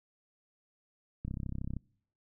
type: click train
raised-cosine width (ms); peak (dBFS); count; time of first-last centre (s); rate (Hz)
5; -25; 18; 1.25-1.767; 32.9
effects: noise-tail reverb RT60 0.6 s tail -25 dB re dry